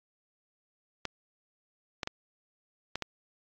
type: clicks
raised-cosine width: 0.2 ms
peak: -15 dBFS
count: 5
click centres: 1.053 / 2.032 / 2.074 / 2.956 / 3.023 s
effects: low-pass 6000 Hz 12 dB/octave + AAC 48 kbps